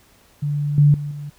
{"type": "tone with level steps", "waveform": "sine", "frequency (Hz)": 145.9, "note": "D3", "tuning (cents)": -11, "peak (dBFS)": [-19, -9, -24, -28], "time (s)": [0.42, 1.3], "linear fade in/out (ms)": 10, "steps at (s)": [0.78, 0.94, 1.11], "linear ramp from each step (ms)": 2, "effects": ["pink hiss -54 dBFS RMS until 1.38 s"]}